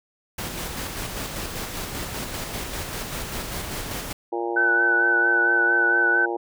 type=noise with tremolo; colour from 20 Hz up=pink; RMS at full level=-30 dBFS; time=0.38-4.13 s; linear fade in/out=5 ms; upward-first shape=square; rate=5.1 Hz; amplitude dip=30%
type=harmonic tone; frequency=116.54 Hz; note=A#2; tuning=in tune; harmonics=3 / 4 / 5 / 6 / 7 / 8; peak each=-27 / -31 / -36 / -36 / -30 / -37 dBFS; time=4.32-6.37 s; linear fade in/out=10 ms
type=tone with vibrato; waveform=sine; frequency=1504 Hz; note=F#6; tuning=28 cents sharp; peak=-17 dBFS; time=4.56-6.26 s; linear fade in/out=10 ms; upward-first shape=sine; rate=4.4 Hz; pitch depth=31 cents each way
effects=none